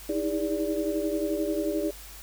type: tone cluster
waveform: sine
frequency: 312.2 / 323.5 / 404.3 / 582 Hz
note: D#4 / E4 / G#4 / D5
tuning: +6 / -32 / -46 / -16 cents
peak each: -31 dBFS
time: 0.09-1.91 s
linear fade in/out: 5 ms
effects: added 50 Hz sine -46 dBFS peak until 2.22 s + white hiss -46 dBFS RMS until 2.22 s